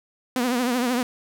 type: tone with vibrato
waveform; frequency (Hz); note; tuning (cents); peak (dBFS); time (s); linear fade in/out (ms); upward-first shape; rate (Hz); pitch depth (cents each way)
sawtooth; 246.9; B3; 0; -17; 0.36-1.03; 2; triangle; 13; 100
effects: none